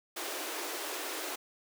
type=high-pass noise; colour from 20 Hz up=pink; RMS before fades=-38 dBFS; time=0.16-1.36 s; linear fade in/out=10 ms; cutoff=290 Hz; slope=96 dB/octave; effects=none